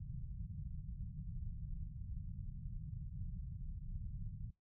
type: low-pass noise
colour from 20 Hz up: pink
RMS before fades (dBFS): -45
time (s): 0-4.51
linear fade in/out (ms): 10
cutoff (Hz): 170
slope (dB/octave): 48
effects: noise-tail reverb RT60 0.2 s tail -24 dB re dry